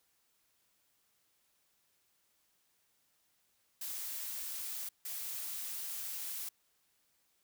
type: noise bursts at uneven times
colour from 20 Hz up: blue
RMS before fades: -41 dBFS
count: 2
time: 3.81-4.89 / 5.05-6.49 s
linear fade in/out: 5 ms
effects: white hiss -75 dBFS RMS until 7.43 s